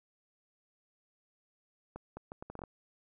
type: accelerating click train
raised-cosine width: 1 ms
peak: -29 dBFS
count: 9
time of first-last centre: 1.96-2.637 s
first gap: 210 ms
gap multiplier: 0.71
effects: none